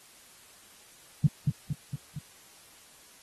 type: tone with echo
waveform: sine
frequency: 147.5 Hz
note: D3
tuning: 8 cents sharp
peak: -16 dBFS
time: 1.24-1.27 s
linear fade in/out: 5 ms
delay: 230 ms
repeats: 4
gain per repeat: -4 dB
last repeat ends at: 2.19 s
effects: white hiss -55 dBFS RMS until 3.22 s + AAC 32 kbps